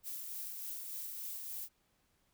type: noise with tremolo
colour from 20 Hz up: violet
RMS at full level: -42 dBFS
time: 0.03-1.69 s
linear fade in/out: 50 ms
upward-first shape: sine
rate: 3.4 Hz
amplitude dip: 30%
effects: pink hiss -75 dBFS RMS until 2.33 s